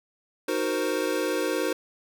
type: chord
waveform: square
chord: C half-diminished seventh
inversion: first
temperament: equal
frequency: 311.1 / 370 / 466.2 / 523.3 Hz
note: Eb4 / Gb4 / Bb4 / C5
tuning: 0 / 0 / 0 / 0 cents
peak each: -31 dBFS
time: 0.48-1.73 s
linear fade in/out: 5 ms
effects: none